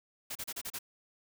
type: noise bursts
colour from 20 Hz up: white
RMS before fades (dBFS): -39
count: 6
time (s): 0.3-0.789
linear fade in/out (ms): 10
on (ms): 54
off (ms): 33
effects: none